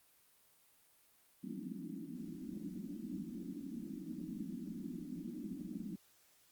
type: band-pass noise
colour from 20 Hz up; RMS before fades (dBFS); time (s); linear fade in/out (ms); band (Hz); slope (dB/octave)
pink; -45; 1.43-5.96; 10; 170 to 330; 96
effects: white hiss -69 dBFS RMS until 6.51 s + Opus 32 kbps